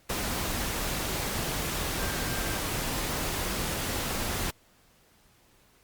sine tone in noise, 1579 Hz, G6, 12 cents sharp, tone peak -41 dBFS, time 1.99-2.58 s, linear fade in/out 10 ms, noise pink, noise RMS -31 dBFS, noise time 0.09-4.51 s, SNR -13 dB, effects pink hiss -62 dBFS RMS until 5.83 s + Opus 48 kbps

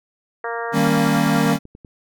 harmonic tone, 232.6 Hz, A#3, 4 cents flat, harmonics 2 / 3 / 4 / 5 / 6 / 7 / 8, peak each -28 / -30 / -31 / -32 / -33 / -33 / -34 dBFS, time 0.44-1.53 s, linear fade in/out 2 ms
square chord, Eb dominant seventh, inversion none, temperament equal with one note detuned, 155.56 / 196 / 230.7 / 277.2 Hz, Eb3 / G3 / Bb3 / Db4, 0 / 0 / -18 / 0 cents, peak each -22 dBFS, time 0.72-1.59 s, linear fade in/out 50 ms
click train, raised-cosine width 3 ms, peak -28 dBFS, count 12, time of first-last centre 0.78-1.848 s, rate 10.3 Hz
effects none

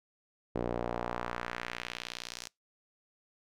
sawtooth tone with band-pass filter sweep, 59.6 Hz, A#1, 39 cents sharp, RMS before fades -38 dBFS, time 0.55-2.48 s, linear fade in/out 5 ms, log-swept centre 430 to 6100 Hz, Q 1.3, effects noise-tail reverb RT60 0.2 s tail -26 dB re dry

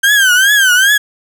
35% pulse tone with vibrato, 1568 Hz, G6, in tune, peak -5 dBFS, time 0.03-0.98 s, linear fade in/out 10 ms, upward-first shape triangle, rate 2.5 Hz, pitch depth 160 cents each way, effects none

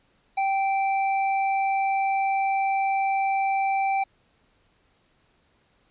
square tone, 780 Hz, G5, 9 cents flat, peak -22 dBFS, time 0.37-4.04 s, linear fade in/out 10 ms, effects pink hiss -65 dBFS RMS until 5.9 s + resampled to 8000 Hz

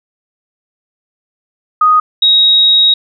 sine tone pair in turn, 1244.5 / 3790 Hz, D#6 / A#7, 0 / +28 cents, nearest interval octave + perfect fifth, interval 1928 cents, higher second, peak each -5 dBFS, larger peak neither, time 1.81-2 / 2.22-2.94 s, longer second, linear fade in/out 5 ms, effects none

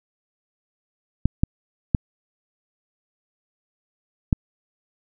clicks, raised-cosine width 5 ms, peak -4 dBFS, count 4, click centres 1.256 / 1.435 / 1.948 / 4.328 s, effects none

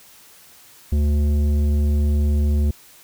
triangle tone with tanh clipping, 73.42 Hz, D2, in tune, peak -17 dBFS, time 0.92-2.71 s, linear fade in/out 5 ms, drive 15 dB, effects white hiss -48 dBFS RMS until 3.03 s

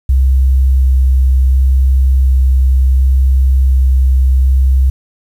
sine tone with vibrato, 65.41 Hz, C2, in tune, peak -6 dBFS, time 0.09-4.9 s, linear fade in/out 5 ms, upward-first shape square, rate 0.69 Hz, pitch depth 8 cents each way, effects 7-bit

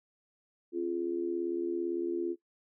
sine tone with amplitude modulation, 344.5 Hz, F4, 24 cents flat, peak -26 dBFS, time 0.72-2.36 s, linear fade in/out 50 ms, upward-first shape sine, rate 77.8 Hz, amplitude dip 80%, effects noise-tail reverb RT60 0.1 s tail -18 dB re dry

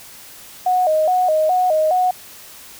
sine tone with vibrato, 676 Hz, E5, 43 cents sharp, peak -13 dBFS, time 0.66-2.11 s, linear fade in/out 5 ms, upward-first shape square, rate 2.4 Hz, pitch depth 140 cents each way, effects white hiss -40 dBFS RMS until 2.79 s

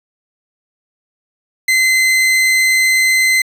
40% pulse tone, 2056 Hz, C7, 31 cents flat, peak -9 dBFS, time 1.68-3.42 s, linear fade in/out 5 ms, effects resampled to 32000 Hz

